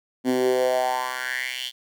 10% pulse tone with high-pass filter sweep, 127.1 Hz, C3, 50 cents flat, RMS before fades -24 dBFS, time 0.24-1.72 s, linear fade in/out 50 ms, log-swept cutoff 250 to 3400 Hz, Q 4.7, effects none

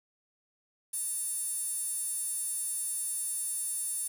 sawtooth tone with high-pass filter, 910 Hz, A#5, 42 cents flat, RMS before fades -34 dBFS, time 0.93-4.08 s, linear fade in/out 10 ms, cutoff 9700 Hz, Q 8, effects 9-bit

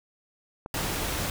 clicks, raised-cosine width 1 ms, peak -22 dBFS, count 3, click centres 0.661 / 0.79 / 0.861 s
pink noise, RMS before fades -30 dBFS, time 0.74-1.3 s, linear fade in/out 2 ms
effects none

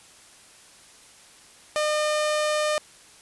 sawtooth tone, 606 Hz, D#5, 46 cents flat, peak -18 dBFS, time 1.76-2.78 s, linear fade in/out 0 ms, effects white hiss -51 dBFS RMS until 3.21 s + resampled to 24000 Hz

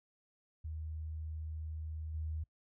sine tone with level steps, 78.5 Hz, D#2, 16 cents sharp, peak -39 / -36 dBFS, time 0.64-2.44 s, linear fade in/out 10 ms, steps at 2.14 s, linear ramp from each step 5 ms, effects noise-tail reverb RT60 0.1 s tail -24 dB re dry

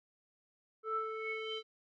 square tone with low-pass filter sweep, 440 Hz, A4, in tune, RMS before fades -39 dBFS, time 0.83-1.63 s, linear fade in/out 50 ms, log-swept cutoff 1100 to 3600 Hz, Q 8.3, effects none

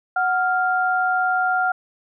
sine tone pair together, 740 / 1396.9 Hz, F#5 / F6, 0 / 0 cents, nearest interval major seventh, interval 1100 cents, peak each -20 dBFS, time 0.16-1.72 s, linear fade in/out 5 ms, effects none

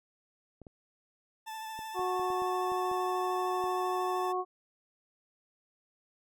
clicks, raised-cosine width 2 ms, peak -35 dBFS, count 10, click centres 0.617 / 0.668 / 1.791 / 1.994 / 2.196 / 2.303 / 2.42 / 2.719 / 2.915 / 3.64 s
40% pulse tone with vibrato, 880 Hz, A5, in tune, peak -38 dBFS, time 1.46-4.33 s, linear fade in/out 20 ms, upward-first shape triangle, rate 13 Hz, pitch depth 23 cents each way
harmonic tone, 366.7 Hz, F#4, 15 cents flat, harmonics 1 / 2 / 3, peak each -33 / -34 / -34 dBFS, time 1.94-4.45 s, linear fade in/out 50 ms
effects none

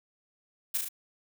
blue noise with echo, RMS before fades -28 dBFS, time 0.74-0.78 s, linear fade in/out 10 ms, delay 36 ms, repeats 3, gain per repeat -3 dB, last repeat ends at 0.888 s, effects none

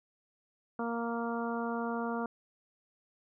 harmonic tone, 233.1 Hz, A#3, in tune, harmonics 1 / 2 / 3 / 4 / 5 / 6, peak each -35 / -38 / -40 / -41 / -42 / -43 dBFS, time 0.79-2.26 s, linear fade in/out 2 ms, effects none

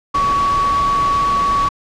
sine tone in noise, 1127 Hz, C#6, 28 cents sharp, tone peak -13 dBFS, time 0.14-1.69 s, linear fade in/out 10 ms, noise pink, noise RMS -25 dBFS, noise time 0.14-1.69 s, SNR +9 dB, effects low-pass 5000 Hz 12 dB/octave

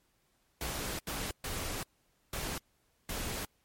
pink noise bursts at uneven times, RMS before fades -37 dBFS, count 5, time 0.61-0.99 / 1.07-1.31 / 1.44-1.83 / 2.33-2.58 / 3.09-3.45 s, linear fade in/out 2 ms, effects pink hiss -73 dBFS RMS until 3.64 s + MP3 64 kbps

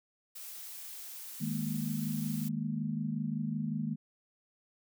blue noise, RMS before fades -45 dBFS, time 0.35-2.49 s, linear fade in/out 10 ms
sine chord, D# suspended fourth, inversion none, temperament equal, 155.56 / 207.7 / 233.1 Hz, D#3 / G#3 / A#3, 0 / 0 / 0 cents, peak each -36 dBFS, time 1.4-3.96 s, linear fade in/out 20 ms
effects none

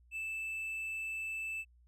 triangle tone, 2637 Hz, E7, in tune, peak -35 dBFS, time 0.11-1.65 s, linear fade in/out 50 ms, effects added 60 Hz sine -61 dBFS peak until 1.87 s

